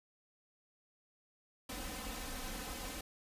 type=noise with comb filter; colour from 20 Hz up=pink; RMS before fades=-43 dBFS; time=1.69-3.01 s; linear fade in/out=5 ms; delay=3.9 ms; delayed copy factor=+1; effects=resampled to 32000 Hz